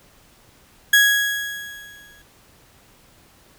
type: tone with exponential decay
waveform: 35% pulse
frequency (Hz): 1661.2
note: G#6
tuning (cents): 0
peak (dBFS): -8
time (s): 0.93-2.22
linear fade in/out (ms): 5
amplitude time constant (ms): 280
effects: pink hiss -53 dBFS RMS until 3.58 s